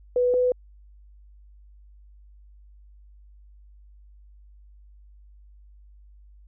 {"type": "tone pair in turn", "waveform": "sine", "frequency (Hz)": [493.9, 499.1], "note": ["B4", "B4"], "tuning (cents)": [0, 18], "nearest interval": "unison", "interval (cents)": 18, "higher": "second", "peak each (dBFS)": -18, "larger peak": "neither", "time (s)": [[0.16, 0.34], [0.34, 0.52]], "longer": "neither", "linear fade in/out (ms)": 2, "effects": ["added 50 Hz sine -48 dBFS peak until 6.47 s"]}